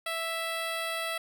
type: tone with notch filter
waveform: 10% pulse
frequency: 659.3 Hz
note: E5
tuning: in tune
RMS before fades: -33 dBFS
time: 0.06-1.18 s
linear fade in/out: 5 ms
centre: 6400 Hz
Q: 1.6
effects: none